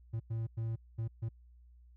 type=tone bursts at uneven times; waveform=triangle; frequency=113.1 Hz; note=A2; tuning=48 cents sharp; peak=-31 dBFS; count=5; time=0.13-0.2 / 0.3-0.47 / 0.57-0.76 / 0.98-1.08 / 1.22-1.29 s; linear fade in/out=10 ms; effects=added 60 Hz sine -56 dBFS peak until 1.96 s